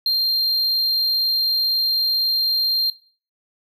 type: tone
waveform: triangle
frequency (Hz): 4186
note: C8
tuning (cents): 0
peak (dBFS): -15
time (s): 0.06-2.9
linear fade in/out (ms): 2
effects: noise-tail reverb RT60 0.4 s tail -18 dB re dry